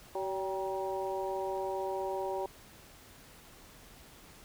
harmonic tone with a mistuned harmonic, 190 Hz, F#3, 46 cents sharp, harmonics 2 / 3 / 4 / 5, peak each -36 / -38 / -39 / -40 dBFS, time 0.15-2.46 s, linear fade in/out 2 ms, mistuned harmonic 4, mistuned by +52 cents, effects pink hiss -55 dBFS RMS until 4.44 s

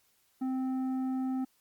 sine tone with tanh clipping, 260.4 Hz, C4, 8 cents flat, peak -31 dBFS, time 0.41-1.45 s, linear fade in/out 10 ms, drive 8 dB, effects white hiss -70 dBFS RMS until 1.6 s + Opus 48 kbps

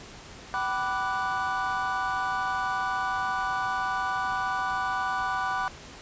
triangle chord, G major seventh, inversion none, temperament equal with one note detuned, 763.9 / 987.8 / 1174.7 / 1480 Hz, G5 / B5 / D6 / F#6, -45 / 0 / 0 / 0 cents, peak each -30 dBFS, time 0.54-5.68 s, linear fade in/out 0 ms, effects pink hiss -45 dBFS RMS until 6.01 s + resampled to 16000 Hz

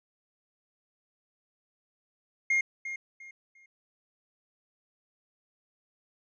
triangle tone with echo, 2131 Hz, C7, 31 cents sharp, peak -21 dBFS, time 2.5-2.61 s, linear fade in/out 5 ms, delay 350 ms, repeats 3, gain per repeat -11 dB, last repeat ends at 3.66 s, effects resampled to 16000 Hz

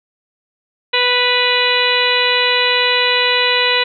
harmonic tone with a mistuned harmonic, 493.9 Hz, B4, in tune, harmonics 1 / 2 / 3 / 4 / 5 / 6 / 7 / 8, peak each -20 / -21 / -24 / -19 / -19 / -19 / -24 / -19 dBFS, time 0.93-3.84 s, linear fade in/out 10 ms, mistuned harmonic 6, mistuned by -17 cents, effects none

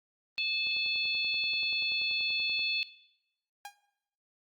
harmonic tone, 868 Hz, A5, 24 cents flat, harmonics 3 / 4 / 5, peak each -31 / -35 / -35 dBFS, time 0.38-2.83 s, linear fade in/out 0 ms
click train, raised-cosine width 1 ms, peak -38 dBFS, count 21, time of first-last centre 0.67-2.593 s, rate 10.4 Hz
sawtooth tone with exponential decay, 812 Hz, G#5, 39 cents flat, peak -34 dBFS, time 3.65-3.78 s, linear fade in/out 2 ms, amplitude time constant 28 ms
effects noise-tail reverb RT60 0.8 s tail -17 dB re dry + Opus 32 kbps

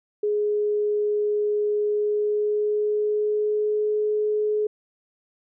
sine tone with pitch glide, 417.8 to 423.6 Hz, G#4 to G#4, +10 to +34 cents, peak -20 dBFS, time 0.23-4.67 s, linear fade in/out 5 ms, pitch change +24 cents, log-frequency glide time 1.84-3.93 s, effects none

